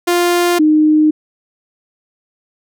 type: tone pair in turn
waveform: sawtooth / sine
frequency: 350 / 307.1 Hz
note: F4 / D#4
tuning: +4 / -23 cents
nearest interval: major second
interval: 227 cents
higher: first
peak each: -7 dBFS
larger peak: neither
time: 0.07-0.59 / 0.59-1.11 s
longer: neither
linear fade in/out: 10 ms
effects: none